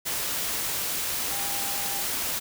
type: tone in noise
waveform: sine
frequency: 799 Hz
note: G5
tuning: 33 cents sharp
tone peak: -38 dBFS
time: 1.3-2.03 s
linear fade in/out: 20 ms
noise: white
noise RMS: -29 dBFS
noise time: 0.05-2.4 s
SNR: -12 dB
effects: none